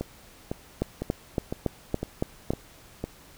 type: two click trains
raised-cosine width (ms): 2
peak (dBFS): -11 / -16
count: 7 / 7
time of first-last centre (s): 0.82-2.505 / 0.01-3.04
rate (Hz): 3.56 / 1.98
effects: pink hiss -52 dBFS RMS until 3.37 s